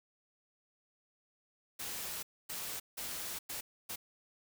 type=noise bursts at uneven times; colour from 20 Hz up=white; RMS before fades=-41 dBFS; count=5; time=1.79-2.23 / 2.49-2.8 / 2.97-3.39 / 3.49-3.61 / 3.89-3.96 s; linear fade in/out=10 ms; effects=none